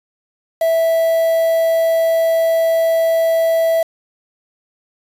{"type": "tone with quantisation", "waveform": "triangle", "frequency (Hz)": 657, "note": "E5", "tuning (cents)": -6, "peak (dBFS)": -10, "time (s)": [0.61, 3.83], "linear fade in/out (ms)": 5, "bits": 5, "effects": ["resampled to 32000 Hz"]}